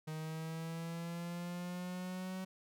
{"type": "linear sweep", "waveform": "45% pulse", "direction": "up", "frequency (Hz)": [155.56, 188.1], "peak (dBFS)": -40, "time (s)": [0.07, 2.45], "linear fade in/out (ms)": 10, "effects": []}